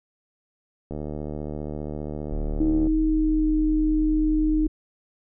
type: click train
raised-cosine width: 2 ms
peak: -19 dBFS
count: 148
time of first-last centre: 0.91-2.87 s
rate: 75 Hz
type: tone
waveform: triangle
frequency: 36.46 Hz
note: D1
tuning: 12 cents flat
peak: -23 dBFS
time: 2.31-4.68 s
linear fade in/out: 10 ms
type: tone with pitch glide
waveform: sine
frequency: 313.9 to 308.9 Hz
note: D#4 to D#4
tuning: +15 to -12 cents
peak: -19 dBFS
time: 2.6-4.67 s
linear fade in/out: 5 ms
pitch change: -27 cents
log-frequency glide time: 3.01-3.52 s
effects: none